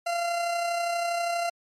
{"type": "tone with amplitude modulation", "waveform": "40% pulse", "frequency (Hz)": 688, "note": "F5", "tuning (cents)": -26, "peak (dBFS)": -23, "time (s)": [0.06, 1.5], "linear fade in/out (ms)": 10, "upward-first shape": "sine", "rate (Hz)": 32.4, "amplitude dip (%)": 35, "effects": ["low-pass 10000 Hz 12 dB/octave", "MP3 96 kbps"]}